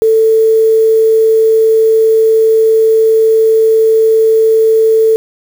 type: tone with quantisation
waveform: sine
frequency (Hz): 443.8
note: A4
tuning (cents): +15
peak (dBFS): -5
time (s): 0.02-5.16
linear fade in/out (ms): 0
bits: 5
effects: none